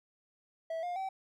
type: tone with pitch steps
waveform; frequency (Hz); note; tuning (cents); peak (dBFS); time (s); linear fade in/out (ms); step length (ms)
triangle; 653 / 708 / 767.6; E5 / F5 / G5; -17 / +23 / -37; -32; 0.7-1.09; 5; 130
effects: none